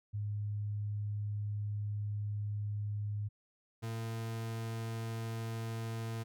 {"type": "tone pair in turn", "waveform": ["sine", "40% pulse"], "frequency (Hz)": [103.83, 113.33], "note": ["G#2", "A#2"], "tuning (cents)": [0, -48], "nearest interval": "major second", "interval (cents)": 152, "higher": "second", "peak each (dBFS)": [-34, -36], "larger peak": "first", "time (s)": [[0.13, 3.29], [3.82, 6.24]], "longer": "first", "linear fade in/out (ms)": 20, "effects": []}